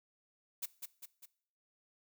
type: noise with echo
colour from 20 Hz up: blue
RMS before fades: -38 dBFS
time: 0.62-0.66 s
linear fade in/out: 10 ms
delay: 200 ms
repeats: 3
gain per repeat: -5 dB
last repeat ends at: 1.26 s
effects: noise-tail reverb RT60 0.6 s tail -20 dB re dry